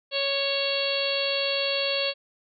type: harmonic tone with a mistuned harmonic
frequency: 554.4 Hz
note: C#5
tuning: in tune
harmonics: 1 / 2 / 3 / 4 / 5 / 6 / 7 / 8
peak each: -28 / -39 / -39 / -38 / -30 / -31 / -35 / -30 dBFS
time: 0.11-2.14 s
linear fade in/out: 50 ms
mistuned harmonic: 5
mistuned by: -17 cents
effects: none